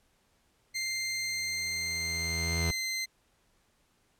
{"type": "tone with exponential growth", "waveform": "30% pulse", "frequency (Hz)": 83.3, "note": "E2", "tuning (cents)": 19, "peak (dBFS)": -25, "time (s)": [0.73, 2.71], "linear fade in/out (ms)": 0, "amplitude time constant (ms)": 430}
{"type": "tone with pitch glide", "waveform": "20% pulse", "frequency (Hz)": [2093, 2071], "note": ["C7", "C7"], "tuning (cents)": [0, -18], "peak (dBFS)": -26, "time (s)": [0.74, 3.06], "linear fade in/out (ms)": 20, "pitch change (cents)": -18, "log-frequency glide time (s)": [2.59, 2.68]}
{"effects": ["pink hiss -70 dBFS RMS until 4.19 s", "low-pass 12000 Hz 12 dB/octave"]}